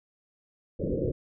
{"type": "low-pass noise", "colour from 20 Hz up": "white", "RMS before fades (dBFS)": -29, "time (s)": [0.79, 1.12], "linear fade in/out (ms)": 10, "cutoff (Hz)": 550, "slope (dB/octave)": 96, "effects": []}